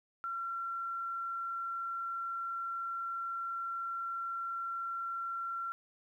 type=tone; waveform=sine; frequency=1363 Hz; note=F6; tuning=43 cents flat; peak=-35 dBFS; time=0.24-5.72 s; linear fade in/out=0 ms; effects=12-bit